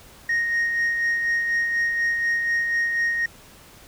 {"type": "tone with tremolo", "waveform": "sine", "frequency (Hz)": 1864.7, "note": "A#6", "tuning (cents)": 0, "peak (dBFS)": -16, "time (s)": [0.29, 3.26], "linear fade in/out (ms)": 5, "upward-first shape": "sine", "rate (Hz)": 4.1, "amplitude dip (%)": 45, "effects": ["tanh soft clip ceiling -18 dBFS", "pink hiss -48 dBFS RMS until 3.87 s"]}